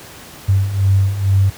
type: beating tone pair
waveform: sine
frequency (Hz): 95.8 / 98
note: G2 / G2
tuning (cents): -39 / 0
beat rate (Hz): 2.2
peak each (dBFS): -17 / -12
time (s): 0.48-1.5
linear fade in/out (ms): 10
effects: pink hiss -37 dBFS RMS until 1.57 s + high-pass 60 Hz 12 dB/octave